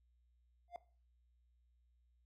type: tone with exponential growth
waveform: triangle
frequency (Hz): 698.5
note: F5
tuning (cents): 0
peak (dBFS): -38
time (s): 0.68-0.76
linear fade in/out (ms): 1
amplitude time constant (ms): 17
effects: noise-tail reverb RT60 0.4 s tail -17 dB re dry + added 60 Hz sine -70 dBFS peak until 2.25 s